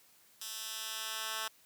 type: tone with high-pass filter sweep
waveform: 10% pulse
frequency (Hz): 220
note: A3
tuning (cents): 0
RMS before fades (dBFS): -40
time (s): 0.41-1.48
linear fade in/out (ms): 5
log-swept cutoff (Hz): 4600 to 1500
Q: 0.73
effects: white hiss -64 dBFS RMS until 1.65 s + high-pass 80 Hz 12 dB/octave